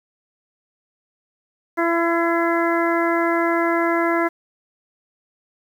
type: harmonic tone with a mistuned harmonic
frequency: 336.7 Hz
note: E4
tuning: 37 cents sharp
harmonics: 1 / 2 / 3 / 4 / 5 / 6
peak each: -20 / -23 / -25 / -26 / -27 / -28 dBFS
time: 1.77-4.29 s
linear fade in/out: 20 ms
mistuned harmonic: 6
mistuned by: +21 cents
effects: 8-bit